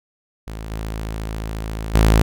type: tone with level steps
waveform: sawtooth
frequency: 54.2 Hz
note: A1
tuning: 25 cents flat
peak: -25 / -21 / -7 dBFS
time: 0.47-2.22 s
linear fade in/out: 5 ms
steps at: 0.71 / 1.94 s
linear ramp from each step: 5 ms
effects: none